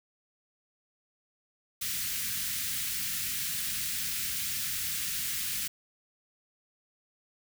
white band-stop noise, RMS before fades -33 dBFS, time 1.81-5.68 s, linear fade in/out 10 ms, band 220 to 1600 Hz, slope 24 dB/octave, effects none

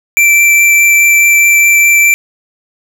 square tone with vibrato, 2341 Hz, D7, 6 cents flat, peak -5 dBFS, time 0.17-2.14 s, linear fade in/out 0 ms, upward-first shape triangle, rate 4.8 Hz, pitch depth 8 cents each way, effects none

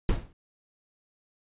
brown noise with exponential decay, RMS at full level -20 dBFS, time 0.09-0.33 s, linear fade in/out 1 ms, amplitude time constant 52 ms, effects resampled to 8000 Hz

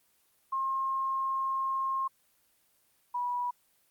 sine tone pair in turn, 1069 / 976.9 Hz, C6 / B5, +37 / -19 cents, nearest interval major second, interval 156 cents, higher first, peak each -28 / -29 dBFS, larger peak first, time 0.52-2.08 / 3.14-3.51 s, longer first, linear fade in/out 10 ms, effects white hiss -69 dBFS RMS until 3.9 s + Opus 24 kbps

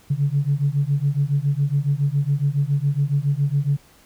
sine beating tone pair, 138.59 / 145.79 Hz, C#3 / D3, 0 / -12 cents, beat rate 7.2 Hz, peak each -20 dBFS, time 0.1-3.77 s, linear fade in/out 10 ms, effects tanh soft clip ceiling -10 dBFS + pink hiss -53 dBFS RMS until 4.05 s

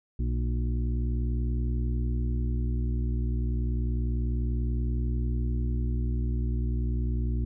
harmonic tone with a mistuned harmonic, 60.3 Hz, B1, 41 cents flat, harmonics 1 / 2 / 4 / 5 / 6, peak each -26 / -32 / -37 / -42 / -45 dBFS, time 0.19-7.45 s, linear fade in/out 5 ms, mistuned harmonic 4, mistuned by -78 cents, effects none

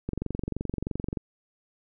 click train, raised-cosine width 3 ms, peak -17 dBFS, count 26, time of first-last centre 0.09-1.172 s, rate 23.1 Hz, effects none

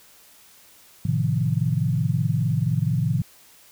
sine chord, F dominant seventh, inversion first, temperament equal, 110 / 130.81 / 155.56 / 174.61 Hz, A2 / C3 / Eb3 / F3, 0 / 0 / 0 / 0 cents, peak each -25 / -24 / -24 / -28 dBFS, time 1.05-3.22 s, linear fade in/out 5 ms, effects white hiss -52 dBFS RMS until 3.71 s

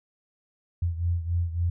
sine beating tone pair, 85.1 / 88.7 Hz, F2 / F2, -44 / +27 cents, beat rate 3.6 Hz, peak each -25 / -30 dBFS, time 0.82-1.7 s, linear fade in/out 5 ms, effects none

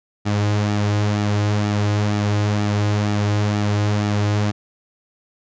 sawtooth tone with flanger, 103.83 Hz, G#2, in tune, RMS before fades -19 dBFS, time 0.25-4.52 s, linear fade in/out 20 ms, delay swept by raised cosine 1.9 to 4.5 ms, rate 2.1 Hz, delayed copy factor -0.5, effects resampled to 16000 Hz

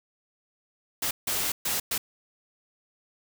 white noise bursts at uneven times, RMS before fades -28 dBFS, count 4, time 1.02-1.11 / 1.27-1.52 / 1.65-1.8 / 1.91-1.98 s, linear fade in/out 5 ms, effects none

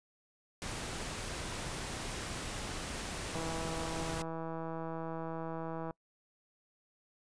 pink noise, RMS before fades -40 dBFS, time 0.62-4.22 s, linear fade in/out 0 ms
click train, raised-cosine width 1 ms, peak -27 dBFS, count 418, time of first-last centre 3.35-5.908 s, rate 163 Hz
effects noise-tail reverb RT60 0.1 s tail -25 dB re dry + resampled to 22050 Hz

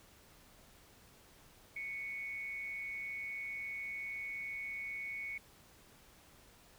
sine tone with amplitude modulation, 2217 Hz, C#7, in tune, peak -37 dBFS, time 1.76-5.38 s, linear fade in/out 5 ms, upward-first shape sine, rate 207 Hz, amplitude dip 50%, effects pink hiss -62 dBFS RMS until 6.78 s

